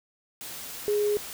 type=tone in noise; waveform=sine; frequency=415.3 Hz; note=G#4; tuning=in tune; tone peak=-22 dBFS; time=0.88-1.17 s; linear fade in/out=0 ms; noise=white; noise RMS=-39 dBFS; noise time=0.41-1.33 s; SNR=+14 dB; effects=none